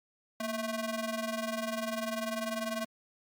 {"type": "ring-modulated tone", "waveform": "sawtooth", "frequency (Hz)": 440.2, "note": "A4", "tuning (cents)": 1, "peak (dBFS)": -26, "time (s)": [0.4, 2.85], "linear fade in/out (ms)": 5, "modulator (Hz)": 210, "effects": ["Opus 48 kbps"]}